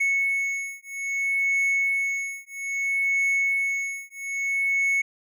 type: beating tone pair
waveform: triangle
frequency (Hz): 2205 / 2205.61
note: C#7 / C#7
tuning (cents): -10 / -9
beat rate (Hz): 0.61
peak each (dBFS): -24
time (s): 0-5.02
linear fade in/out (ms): 10
effects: none